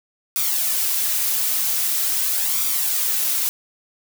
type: noise with flanger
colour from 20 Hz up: blue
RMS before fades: -21 dBFS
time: 0.36-3.49 s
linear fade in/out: 0 ms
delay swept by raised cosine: 0.84 to 4.74 ms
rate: 0.44 Hz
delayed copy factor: +0.55
effects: none